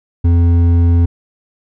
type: tone with hard clipping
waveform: triangle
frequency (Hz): 85.5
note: F2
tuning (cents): -36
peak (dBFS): -9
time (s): 0.24-1.06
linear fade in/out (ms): 10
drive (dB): 11
effects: none